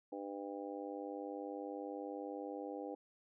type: harmonic tone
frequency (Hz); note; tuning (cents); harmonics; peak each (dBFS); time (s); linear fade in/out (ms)
100; G2; +35; 3 / 4 / 5 / 6 / 7 / 8; -46 / -50 / -46 / -53 / -55 / -50; 0.12-2.95; 5
effects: none